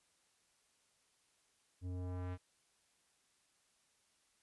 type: tone with low-pass filter sweep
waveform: square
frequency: 90.5 Hz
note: F#2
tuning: 38 cents flat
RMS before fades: -42 dBFS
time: 1.81-2.38 s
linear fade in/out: 50 ms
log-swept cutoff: 260 to 2600 Hz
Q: 0.85
effects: white hiss -75 dBFS RMS until 4.42 s + resampled to 24000 Hz